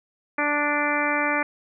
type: harmonic tone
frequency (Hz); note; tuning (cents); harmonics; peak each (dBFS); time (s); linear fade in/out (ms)
293.4; D4; -2; 1 / 2 / 3 / 4 / 5 / 6 / 7 / 8; -29 / -29 / -29 / -29 / -29 / -29 / -29 / -29; 0.38-1.43; 5
effects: none